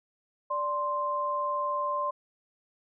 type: tone pair together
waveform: sine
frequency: 585.8 / 1046.5 Hz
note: D5 / C6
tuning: -5 / 0 cents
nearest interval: minor seventh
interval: 1005 cents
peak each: -33 / -28 dBFS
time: 0.5-2.11 s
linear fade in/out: 10 ms
effects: none